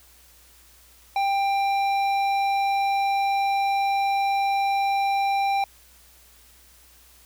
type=tone with hard clipping; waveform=triangle; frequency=791 Hz; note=G5; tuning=15 cents sharp; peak=-22 dBFS; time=1.16-5.64 s; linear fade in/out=2 ms; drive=14 dB; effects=added 60 Hz sine -57 dBFS peak until 7.25 s + white hiss -54 dBFS RMS until 7.25 s